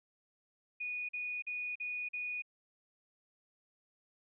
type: tone bursts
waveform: sine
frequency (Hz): 2466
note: D#7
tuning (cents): -16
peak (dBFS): -36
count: 5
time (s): 0.8-2.422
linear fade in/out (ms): 10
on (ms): 290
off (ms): 43
effects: none